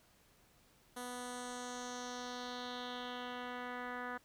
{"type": "tone with low-pass filter sweep", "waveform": "10% pulse", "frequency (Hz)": 246.9, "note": "B3", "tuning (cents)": 0, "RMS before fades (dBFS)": -44, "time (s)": [0.96, 4.18], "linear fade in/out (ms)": 10, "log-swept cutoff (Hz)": [11000, 1700], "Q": 2.7, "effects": ["pink hiss -68 dBFS RMS until 4.24 s"]}